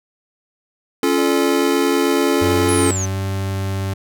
square chord, Db augmented, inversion none, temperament just, 277.2 / 346.5 / 433.1 Hz, Db4 / F4 / A4, 0 / -14 / -27 cents, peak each -19 / -20 / -20 dBFS, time 1.03-2.91 s, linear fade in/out 2 ms
sine tone with tremolo, 587.3 Hz, D5, in tune, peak -26 dBFS, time 1.18-2.65 s, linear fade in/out 0 ms, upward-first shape sine, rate 1.1 Hz, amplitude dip 70%
40% pulse tone with pitch glide, 92.1 to 96.96 Hz, F#2 to G2, -7 to -18 cents, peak -19 dBFS, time 2.41-3.94 s, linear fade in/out 10 ms, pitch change +89 cents, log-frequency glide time 2.59-3.21 s
sine linear sweep, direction down, 10920 to 6000 Hz, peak -22 dBFS, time 2.68-3.06 s, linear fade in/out 10 ms
effects none

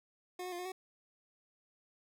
25% pulse tone with pitch steps, 361.6 / 365.5 / 350.3 / 361.3 / 374.8 Hz, F#4 / F#4 / F4 / F#4 / F#4, -40 / -21 / +5 / -41 / +22 cents, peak -36 dBFS, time 0.39-0.72 s, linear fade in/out 5 ms, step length 66 ms, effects none

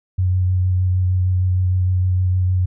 sine tone with vibrato, 91.8 Hz, F#2, 13 cents flat, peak -14 dBFS, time 0.18-2.66 s, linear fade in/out 10 ms, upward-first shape sine, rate 6.5 Hz, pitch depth 16 cents each way, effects none

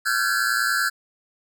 square tone cluster, 1361 / 1480 / 1570 / 1691 Hz, F6 / F#6 / G6 / G#6, -45 / 0 / +2 / +31 cents, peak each -27 / -27 / -25 / -27 dBFS, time 0.05-0.9 s, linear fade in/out 20 ms, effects none

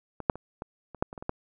clicks, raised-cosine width 1 ms, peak -22 / -6 / -26 / -21 / -28 / -10 / -26 / -26 / -25 / -14 dBFS, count 10, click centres 0.203 / 0.298 / 0.356 / 0.621 / 0.947 / 1.025 / 1.129 / 1.178 / 1.225 / 1.294 s, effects none

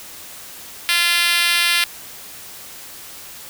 5% pulse tone with high-pass filter, 345 Hz, F4, 21 cents flat, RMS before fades -17 dBFS, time 0.89-1.84 s, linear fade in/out 0 ms, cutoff 2000 Hz, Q 0.97, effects white hiss -37 dBFS RMS until 3.49 s

